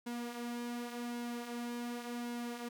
sawtooth tone with flanger, 239.5 Hz, A#3, 47 cents sharp, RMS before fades -41 dBFS, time 0.06-2.69 s, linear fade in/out 10 ms, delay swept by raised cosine 1.6 to 6.9 ms, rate 0.89 Hz, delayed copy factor -0.5, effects none

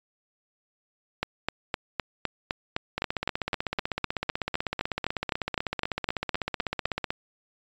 two click trains, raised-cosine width 0.3 ms, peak -12 / -10 dBFS, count 67 / 23, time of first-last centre 2.98-7.105 / 1.23-6.857 s, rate 16 / 3.91 Hz, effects resampled to 16000 Hz

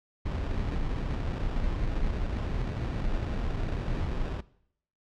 brown noise with sample-and-hold, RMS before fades -30 dBFS, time 0.25-4.41 s, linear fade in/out 10 ms, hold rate 2100 Hz, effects noise-tail reverb RT60 0.7 s tail -20 dB re dry + low-pass 4000 Hz 12 dB/octave

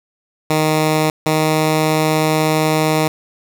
10% pulse tone pair in turn, 155.56 / 156.12 Hz, D#3 / D#3, 0 / +6 cents, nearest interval unison, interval 6 cents, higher second, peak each -5 dBFS, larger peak neither, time 0.5-1.1 / 1.26-3.08 s, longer second, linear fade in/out 2 ms, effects none

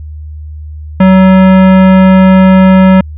sine tone with hard clipping, 188.3 Hz, F#3, 31 cents sharp, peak -3 dBFS, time 1-3.01 s, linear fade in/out 5 ms, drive 18 dB, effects added 76 Hz sine -21 dBFS peak until 3.17 s + resampled to 8000 Hz

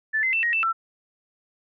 sine tone with pitch steps, 1753 / 2061 / 2672 / 1882 / 2658 / 1339 Hz, A6 / C7 / E7 / A#6 / E7 / E6, -7 / -27 / +23 / +16 / +14 / +27 cents, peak -20 dBFS, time 0.13-0.73 s, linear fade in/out 20 ms, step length 100 ms, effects none

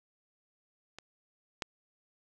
clicks, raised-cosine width 0.2 ms, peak -27 / -16 dBFS, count 2, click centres 0.986 / 1.622 s, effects none

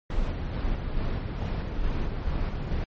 brown noise with tremolo, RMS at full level -27 dBFS, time 0.1-2.84 s, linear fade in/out 2 ms, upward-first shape square, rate 2.3 Hz, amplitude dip 30%, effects low-pass 4000 Hz 12 dB/octave + MP3 32 kbps

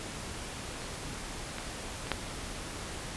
clicks, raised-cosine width 0.3 ms, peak -25 / -21 / -23 / -11 dBFS, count 4, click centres 0.819 / 1.584 / 2.07 / 2.117 s, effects pink hiss -40 dBFS RMS until 3.16 s + resampled to 24000 Hz

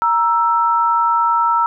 sine tone pair together, 936.9 / 1325 Hz, A#5 / E6, +8 / +9 cents, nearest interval tritone, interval 601 cents, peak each -15 dBFS, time 0.02-1.66 s, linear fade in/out 0 ms, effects none

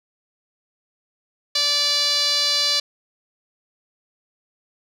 sawtooth tone with band-pass filter, 581 Hz, D5, 19 cents flat, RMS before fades -20 dBFS, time 1.55-2.8 s, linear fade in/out 5 ms, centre 4400 Hz, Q 5.5, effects none

